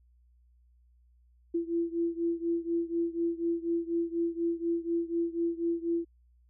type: beating tone pair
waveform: sine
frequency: 336 / 340.1 Hz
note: E4 / F4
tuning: +33 / -46 cents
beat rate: 4.1 Hz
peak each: -30 / -32 dBFS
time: 1.54-6.05 s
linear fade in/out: 10 ms
effects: added 60 Hz sine -60 dBFS peak until 6.49 s